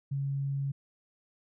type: tone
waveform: sine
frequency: 138.59 Hz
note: C#3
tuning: in tune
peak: -29 dBFS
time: 0.11-0.72 s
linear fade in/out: 10 ms
effects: none